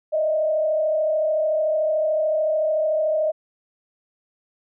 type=tone with frequency modulation; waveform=sine; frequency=622.3 Hz; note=D#5; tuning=in tune; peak=-18 dBFS; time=0.12-3.32 s; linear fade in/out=20 ms; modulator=33.6 Hz; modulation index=0.65; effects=none